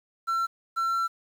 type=tone pair in turn; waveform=triangle; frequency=1351 / 1351 Hz; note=E6 / E6; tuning=+42 / +42 cents; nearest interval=unison; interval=0 cents; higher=neither; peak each=-22 dBFS; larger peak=neither; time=0.27-0.47 / 0.76-1.08 s; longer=second; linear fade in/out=20 ms; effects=9-bit